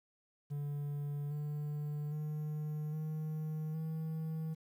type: tone with pitch steps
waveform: triangle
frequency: 144.8 / 148.27 / 151.82 / 155.46 / 159.19 Hz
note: D3 / D3 / D#3 / D#3 / D#3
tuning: -24 / +17 / -42 / -1 / +40 cents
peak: -34 dBFS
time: 0.5-4.55 s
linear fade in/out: 20 ms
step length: 810 ms
effects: 11-bit